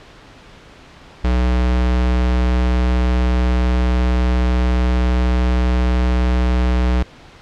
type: tone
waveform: square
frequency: 61.74 Hz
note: B1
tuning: in tune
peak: -14 dBFS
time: 1.24-7.03 s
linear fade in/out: 5 ms
effects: pink hiss -42 dBFS RMS until 7.41 s + low-pass 4000 Hz 12 dB/octave